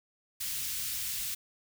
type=band-stop noise; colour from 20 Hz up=white; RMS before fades=-35 dBFS; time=0.4-1.35 s; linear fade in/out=10 ms; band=120 to 2400 Hz; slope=12 dB/octave; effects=none